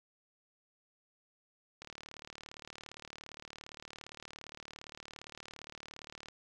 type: click train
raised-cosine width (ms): 0.2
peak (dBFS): -29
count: 168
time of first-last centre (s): 1.82-6.285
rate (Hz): 37.4
effects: none